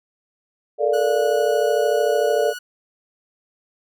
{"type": "chord", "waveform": "sine", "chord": "Bb major seventh", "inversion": "third", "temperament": "equal with one note detuned", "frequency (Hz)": [432.9, 466.2, 587.3, 698.5], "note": ["A4", "Bb4", "D5", "F5"], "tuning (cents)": [-28, 0, 0, 0], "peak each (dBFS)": [-21, -22, -20, -25], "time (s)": [0.78, 2.54], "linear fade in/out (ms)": 50}
{"type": "tone", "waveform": "sawtooth", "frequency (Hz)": 1467, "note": "F#6", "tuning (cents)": -15, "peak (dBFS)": -27, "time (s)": [0.93, 2.59], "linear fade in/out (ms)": 10}
{"effects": []}